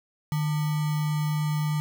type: tone with sample-and-hold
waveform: sine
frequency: 151.6 Hz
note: D#3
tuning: 45 cents flat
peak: -23 dBFS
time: 0.32-1.8 s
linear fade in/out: 0 ms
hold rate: 1050 Hz
effects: none